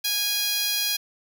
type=tone with high-pass filter; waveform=10% pulse; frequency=823 Hz; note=G#5; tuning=16 cents flat; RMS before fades=-25 dBFS; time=0.04-0.97 s; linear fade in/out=10 ms; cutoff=3600 Hz; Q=0.59; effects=none